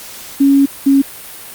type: tone pair in turn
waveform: sine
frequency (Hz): 277.2 / 275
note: C#4 / C#4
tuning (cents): 0 / -14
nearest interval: unison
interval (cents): 14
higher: first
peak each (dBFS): -6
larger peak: neither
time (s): 0.4-0.66 / 0.86-1.02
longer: first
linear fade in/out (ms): 10
effects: white hiss -32 dBFS RMS until 1.54 s + Opus 48 kbps